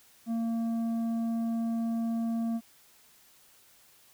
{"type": "tone with tanh clipping", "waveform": "sine", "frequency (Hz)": 229, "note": "A#3", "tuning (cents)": -31, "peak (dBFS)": -29, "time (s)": [0.26, 2.61], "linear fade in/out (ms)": 50, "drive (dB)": 7, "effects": ["white hiss -60 dBFS RMS until 4.13 s"]}